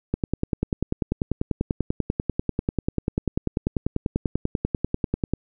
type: click train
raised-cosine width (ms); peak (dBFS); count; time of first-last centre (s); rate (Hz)
3; -9; 54; 0.14-5.336; 10.2
effects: none